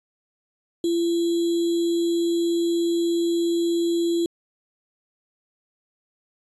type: tone with sample-and-hold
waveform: sine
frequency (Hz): 339.6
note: F4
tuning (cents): -48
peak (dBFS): -19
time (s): 0.84-4.26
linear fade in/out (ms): 2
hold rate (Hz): 3675
effects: resampled to 24000 Hz